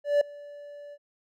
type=tone with ADSR envelope; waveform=triangle; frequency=580 Hz; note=D5; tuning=22 cents flat; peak=-15 dBFS; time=0.04-0.98 s; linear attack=170 ms; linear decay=4 ms; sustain=-24 dB; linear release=50 ms; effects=none